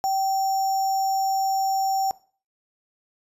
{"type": "tone with sample-and-hold", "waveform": "sine", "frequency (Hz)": 773, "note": "G5", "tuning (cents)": -24, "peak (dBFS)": -20, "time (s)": [0.04, 2.11], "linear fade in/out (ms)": 0, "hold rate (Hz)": 6300, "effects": ["noise-tail reverb RT60 0.4 s tail -19 dB re dry", "resampled to 32000 Hz"]}